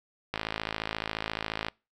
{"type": "click train", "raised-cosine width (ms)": 0.3, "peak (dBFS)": -14, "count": 74, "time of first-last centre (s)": [0.34, 1.684], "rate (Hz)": 54.3, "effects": ["noise-tail reverb RT60 0.3 s tail -26 dB re dry"]}